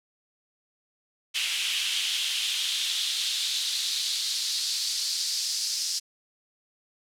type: noise with high-pass filter sweep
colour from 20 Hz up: pink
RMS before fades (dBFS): -28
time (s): 1.34-6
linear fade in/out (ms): 20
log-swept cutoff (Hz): 2800 to 5100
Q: 3.2
effects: low-pass 10000 Hz 12 dB/octave